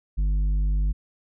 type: tone with tanh clipping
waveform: sine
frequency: 50 Hz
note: G1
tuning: 35 cents sharp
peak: -21 dBFS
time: 0.17-0.93 s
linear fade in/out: 20 ms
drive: 7 dB
effects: none